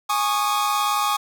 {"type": "chord", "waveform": "45% pulse", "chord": "Ab suspended fourth", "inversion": "none", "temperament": "equal with one note detuned", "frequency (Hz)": [830.6, 1108.7, 1226.7], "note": ["Ab5", "Db6", "Eb6"], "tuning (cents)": [0, 0, -25], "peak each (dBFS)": -24, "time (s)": [0.09, 1.17], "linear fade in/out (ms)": 10, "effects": []}